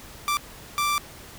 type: tone bursts at uneven times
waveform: sawtooth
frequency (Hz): 1174.7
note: D6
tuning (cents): 0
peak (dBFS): -18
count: 2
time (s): 0.28-0.37 / 0.78-0.98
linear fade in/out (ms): 0
effects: pink hiss -44 dBFS RMS until 1.38 s